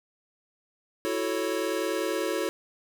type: chord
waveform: square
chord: F# minor seventh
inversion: third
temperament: equal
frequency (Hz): 329.6 / 370 / 440 / 554.4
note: E4 / F#4 / A4 / C#5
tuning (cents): 0 / 0 / 0 / 0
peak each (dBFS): -33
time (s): 1.05-2.49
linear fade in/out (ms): 0
effects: none